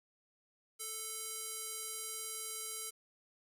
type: tone with band-pass filter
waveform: square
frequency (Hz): 440.4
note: A4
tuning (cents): +2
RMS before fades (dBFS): -43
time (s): 0.79-2.91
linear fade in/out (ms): 20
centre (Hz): 9900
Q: 1.6
effects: 10-bit